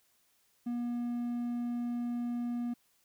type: tone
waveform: triangle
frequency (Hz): 240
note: B3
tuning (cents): -49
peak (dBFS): -30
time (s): 0.66-2.74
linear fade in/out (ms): 10
effects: white hiss -71 dBFS RMS until 3.04 s